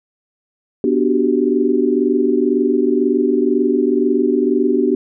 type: chord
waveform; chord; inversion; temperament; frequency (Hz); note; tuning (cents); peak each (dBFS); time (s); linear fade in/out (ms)
sine; G major seventh; first; equal; 246.9 / 293.7 / 370 / 392; B3 / D4 / F#4 / G4; 0 / 0 / 0 / 0; -18; 0.84-4.95; 2
effects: none